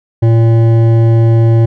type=tone with hard clipping; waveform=sine; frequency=114.4 Hz; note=A#2; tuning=32 cents flat; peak=-7 dBFS; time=0.22-1.66 s; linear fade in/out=10 ms; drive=11 dB; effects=none